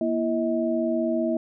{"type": "tone cluster", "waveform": "sine", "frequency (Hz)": [237.8, 333, 638], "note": ["A#3", "E4", "D#5"], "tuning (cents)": [35, 18, 43], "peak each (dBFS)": -26, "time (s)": [0.01, 1.37], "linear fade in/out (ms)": 2, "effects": []}